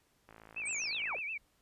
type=click train; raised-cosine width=0.5 ms; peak=-38 dBFS; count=50; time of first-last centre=0.29-1.184 s; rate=54.8 Hz
type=tone with vibrato; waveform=sine; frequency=2455 Hz; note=D#7; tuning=24 cents flat; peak=-36 dBFS; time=0.56-1.38 s; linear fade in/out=10 ms; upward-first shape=sine; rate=8.3 Hz; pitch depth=150 cents each way
type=linear sweep; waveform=sine; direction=down; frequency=8600 to 277.2 Hz; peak=-37 dBFS; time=0.65-1.17 s; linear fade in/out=20 ms
effects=pink hiss -72 dBFS RMS until 1.61 s + resampled to 32000 Hz